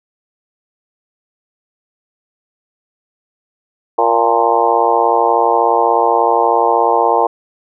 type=harmonic tone with a mistuned harmonic; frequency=116.54 Hz; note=A#2; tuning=in tune; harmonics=3 / 4 / 5 / 6 / 7 / 8 / 9; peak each=-22 / -16 / -20 / -17 / -16 / -16 / -19 dBFS; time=3.98-7.27 s; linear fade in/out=5 ms; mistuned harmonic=8; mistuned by=-46 cents; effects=none